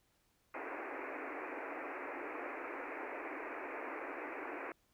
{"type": "band-pass noise", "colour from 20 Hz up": "pink", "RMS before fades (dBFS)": -44, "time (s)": [0.54, 4.72], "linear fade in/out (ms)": 2, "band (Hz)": [270, 2500], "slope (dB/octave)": 96, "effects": ["pink hiss -75 dBFS RMS until 4.93 s"]}